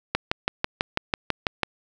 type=click train; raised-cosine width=0.3 ms; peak=-5 dBFS; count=10; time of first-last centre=0.15-1.633 s; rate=6.07 Hz; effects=none